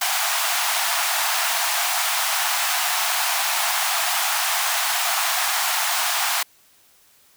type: high-pass noise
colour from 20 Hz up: pink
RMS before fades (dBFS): -22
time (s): 0.01-6.43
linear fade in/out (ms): 5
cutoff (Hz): 670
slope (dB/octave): 96
effects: white hiss -56 dBFS RMS until 7.36 s